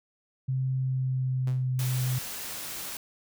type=tone with pitch glide; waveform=sine; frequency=131 to 127.71 Hz; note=C3 to C3; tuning=+2 to -42 cents; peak=-25 dBFS; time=0.48-2.19 s; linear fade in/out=10 ms; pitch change=-44 cents; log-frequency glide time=0.75-1.88 s
type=tone with exponential decay; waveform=sawtooth; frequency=126.7 Hz; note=B2; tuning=45 cents sharp; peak=-33 dBFS; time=1.47-1.71 s; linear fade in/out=5 ms; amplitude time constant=51 ms
type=noise; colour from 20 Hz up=white; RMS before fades=-37 dBFS; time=1.79-2.97 s; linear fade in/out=2 ms
effects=none